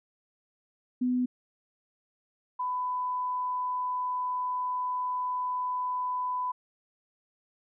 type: tone pair in turn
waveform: sine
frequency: 249.9 / 999.6 Hz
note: B3 / B5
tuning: +21 / +21 cents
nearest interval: 2 octaves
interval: 2400 cents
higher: second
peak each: -24 / -28 dBFS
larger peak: first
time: 1.01-1.26 / 2.59-6.52 s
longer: second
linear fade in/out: 10 ms
effects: none